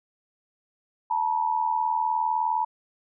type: tone pair together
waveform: sine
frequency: 881 / 960.8 Hz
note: A5 / B5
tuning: +2 / -48 cents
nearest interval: major second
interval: 150 cents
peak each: -25 dBFS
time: 1.1-2.65 s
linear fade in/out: 10 ms
effects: none